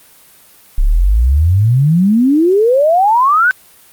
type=exponential sweep; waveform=sine; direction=up; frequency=31.8 to 1546 Hz; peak=-7 dBFS; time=0.78-3.51 s; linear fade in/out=0 ms; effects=white hiss -44 dBFS RMS until 3.92 s + Opus 32 kbps